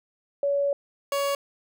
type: tone pair in turn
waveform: sine / 30% pulse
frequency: 565 / 561.1 Hz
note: C#5 / C#5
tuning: +33 / +21 cents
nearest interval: unison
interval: 12 cents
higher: first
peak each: -21 dBFS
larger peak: neither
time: 0.43-0.73 / 1.12-1.35 s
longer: first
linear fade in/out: 2 ms
effects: none

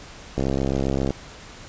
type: click train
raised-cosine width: 2 ms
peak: -10 dBFS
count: 50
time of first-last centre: 0.38-1.106 s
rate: 67.5 Hz
effects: pink hiss -42 dBFS RMS until 1.68 s + resampled to 16000 Hz

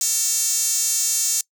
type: tone with high-pass filter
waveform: sawtooth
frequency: 452 Hz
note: A4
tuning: 47 cents sharp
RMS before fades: -21 dBFS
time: 0.01-1.41 s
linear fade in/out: 2 ms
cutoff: 6900 Hz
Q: 3.2
effects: noise-tail reverb RT60 0.1 s tail -24 dB re dry

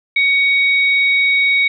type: tone pair together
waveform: sine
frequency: 2239 / 3781 Hz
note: C#7 / A#7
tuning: +17 / +24 cents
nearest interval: major sixth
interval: 907 cents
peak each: -11 / -22 dBFS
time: 0.16-1.68 s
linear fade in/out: 5 ms
effects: none

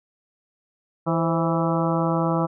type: harmonic tone with a mistuned harmonic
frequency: 164.81 Hz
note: E3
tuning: in tune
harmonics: 1 / 2 / 3 / 4 / 5 / 6 / 7 / 8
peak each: -23 / -26 / -28 / -29 / -30 / -31 / -31 / -32 dBFS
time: 1.06-2.47 s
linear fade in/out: 20 ms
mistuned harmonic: 3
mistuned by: +72 cents
effects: none

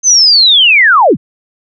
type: linear sweep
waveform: sine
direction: down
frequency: 6300 to 86.4 Hz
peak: -3 dBFS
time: 0.03-1.17 s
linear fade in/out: 50 ms
effects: none

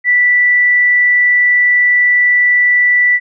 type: tone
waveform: sine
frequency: 1968 Hz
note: B6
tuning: 7 cents flat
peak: -7 dBFS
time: 0.04-3.2 s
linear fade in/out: 50 ms
effects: none

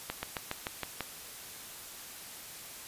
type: slowing click train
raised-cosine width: 0.3 ms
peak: -17 dBFS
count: 7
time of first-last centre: 0.1-1.007 s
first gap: 130 ms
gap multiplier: 1.06
effects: white hiss -46 dBFS RMS until 2.87 s + resampled to 32000 Hz

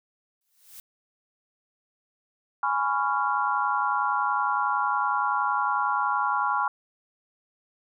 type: noise with exponential growth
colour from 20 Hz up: blue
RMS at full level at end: -41 dBFS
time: 0.41-0.8 s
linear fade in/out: 1 ms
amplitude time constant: 84 ms
type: chord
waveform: sine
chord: C# dominant seventh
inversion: second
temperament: just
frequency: 831.5 / 997.9 / 1108.7 / 1385.9 Hz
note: G#5 / B5 / C#6 / E#6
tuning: +2 / +18 / 0 / -14 cents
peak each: -28 dBFS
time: 2.63-6.68 s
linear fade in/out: 2 ms
effects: none

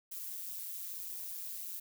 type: noise with amplitude modulation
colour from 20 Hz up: violet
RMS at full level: -39 dBFS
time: 0.11-1.8 s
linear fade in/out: 10 ms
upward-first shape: sine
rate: 181 Hz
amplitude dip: 80%
effects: none

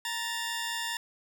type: tone pair together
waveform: 15% pulse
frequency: 932.3 / 1759.9 Hz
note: A#5 / A6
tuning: 0 / 0 cents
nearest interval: major seventh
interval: 1100 cents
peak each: -28 dBFS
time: 0.05-0.97 s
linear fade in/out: 2 ms
effects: none

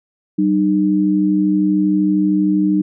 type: tone pair together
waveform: sine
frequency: 192 / 304.8 Hz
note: G3 / D#4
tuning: -36 / -36 cents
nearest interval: minor sixth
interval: 800 cents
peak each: -16 / -14 dBFS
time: 0.38-2.82 s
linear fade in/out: 10 ms
effects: none

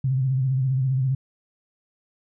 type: tone with vibrato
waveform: sine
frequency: 131.5 Hz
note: C3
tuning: 9 cents sharp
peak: -19 dBFS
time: 0.04-1.15 s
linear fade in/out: 5 ms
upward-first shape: sine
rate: 15 Hz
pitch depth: 65 cents each way
effects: none

